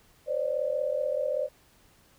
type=tone cluster; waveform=sine; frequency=515 / 551 / 596 Hz; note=C5 / C#5 / D5; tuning=-28 / -11 / +25 cents; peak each=-31 / -32 / -29 dBFS; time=0.26-1.49 s; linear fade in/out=50 ms; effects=pink hiss -61 dBFS RMS until 2.18 s